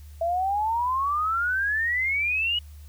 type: exponential sweep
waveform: sine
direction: up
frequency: 659 to 2940 Hz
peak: -22 dBFS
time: 0.21-2.59 s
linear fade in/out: 5 ms
effects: added 74 Hz sine -41 dBFS peak until 2.88 s + white hiss -58 dBFS RMS until 2.88 s